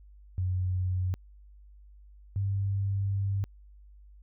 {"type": "tone pair in turn", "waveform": "sine", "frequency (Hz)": [91.8, 98.73], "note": ["F#2", "G2"], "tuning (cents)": [-13, 13], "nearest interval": "minor second", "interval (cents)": 126, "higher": "second", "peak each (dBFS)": -26, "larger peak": "neither", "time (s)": [[0.38, 1.14], [2.36, 3.44]], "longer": "second", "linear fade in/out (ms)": 0, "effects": ["added 50 Hz sine -50 dBFS peak until 4.22 s"]}